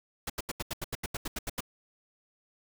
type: noise bursts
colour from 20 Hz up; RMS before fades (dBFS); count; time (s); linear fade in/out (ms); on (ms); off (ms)
pink; -34; 13; 0.27-1.606; 5; 28; 81
effects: none